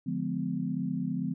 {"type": "chord", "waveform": "sine", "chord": "D diminished seventh", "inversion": "none", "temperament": "just", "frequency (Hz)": [146.83, 176.2, 211.4, 253.7], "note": ["D3", "F3", "Ab3", "Cb4"], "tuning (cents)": [0, 16, 31, 47], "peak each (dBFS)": [-37, -33, -36, -33], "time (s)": [0.06, 1.34], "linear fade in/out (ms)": 10, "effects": []}